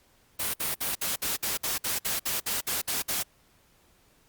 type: noise bursts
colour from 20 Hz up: white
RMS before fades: -29 dBFS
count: 14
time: 0.39-3.231 s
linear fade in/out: 10 ms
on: 150 ms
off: 57 ms
effects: pink hiss -63 dBFS RMS until 4.28 s + Opus 48 kbps